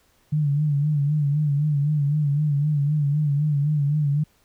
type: tone with vibrato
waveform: sine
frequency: 146.83 Hz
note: D3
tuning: in tune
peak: -18 dBFS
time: 0.32-4.24 s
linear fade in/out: 10 ms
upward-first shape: sine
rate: 3.9 Hz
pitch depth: 72 cents each way
effects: pink hiss -62 dBFS RMS until 4.44 s